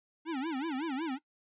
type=tone with vibrato; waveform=square; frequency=293.7 Hz; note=D4; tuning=in tune; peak=-33 dBFS; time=0.25-1.19 s; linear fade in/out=50 ms; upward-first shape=sine; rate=5.4 Hz; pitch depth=240 cents each way; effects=noise-tail reverb RT60 0.1 s tail -19 dB re dry + resampled to 8000 Hz